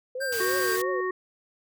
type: tone with vibrato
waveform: sine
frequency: 493.9 Hz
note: B4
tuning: in tune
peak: -30 dBFS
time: 0.15-1.01 s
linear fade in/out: 5 ms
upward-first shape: triangle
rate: 3 Hz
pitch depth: 210 cents each way
type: tone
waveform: square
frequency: 1575 Hz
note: G6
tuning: 8 cents sharp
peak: -29 dBFS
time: 0.2-0.77 s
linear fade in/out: 20 ms
type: noise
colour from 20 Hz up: white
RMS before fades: -34 dBFS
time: 0.32-0.82 s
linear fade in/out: 5 ms
type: harmonic tone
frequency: 370 Hz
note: F#4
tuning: in tune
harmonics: 1 / 3 / 5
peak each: -27 / -32 / -34 dBFS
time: 0.4-1.11 s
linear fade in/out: 5 ms
effects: none